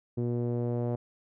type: tone with low-pass filter sweep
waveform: sawtooth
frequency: 120 Hz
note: B2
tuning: 49 cents flat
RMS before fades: -30 dBFS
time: 0.17-0.96 s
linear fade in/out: 10 ms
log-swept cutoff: 370 to 600 Hz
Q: 2
effects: none